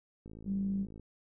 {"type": "click train", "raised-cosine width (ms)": 3, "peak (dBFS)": -36, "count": 41, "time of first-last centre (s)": [0.26, 0.997], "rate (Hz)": 54.3}
{"type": "tone", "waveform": "sine", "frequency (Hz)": 196, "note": "G3", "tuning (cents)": 0, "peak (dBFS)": -30, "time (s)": [0.45, 0.87], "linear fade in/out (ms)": 50}
{"effects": []}